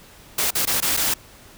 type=noise with dropouts; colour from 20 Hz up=white; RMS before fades=-21 dBFS; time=0.38-1.14 s; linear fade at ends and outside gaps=5 ms; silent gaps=0.507-0.551 / 0.654-0.672 / 0.804-0.823 / 0.968-0.972 s; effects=pink hiss -47 dBFS RMS until 1.57 s